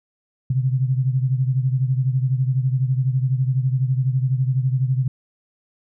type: beating tone pair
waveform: sine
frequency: 127.8 / 139.8 Hz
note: C3 / C#3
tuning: -40 / +15 cents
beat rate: 12 Hz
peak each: -18 / -23 dBFS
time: 0.5-5.08 s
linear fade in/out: 5 ms
effects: none